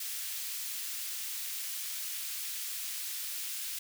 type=high-pass noise; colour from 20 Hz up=white; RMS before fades=-38 dBFS; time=0-3.79 s; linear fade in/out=5 ms; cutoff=2200 Hz; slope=12 dB/octave; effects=none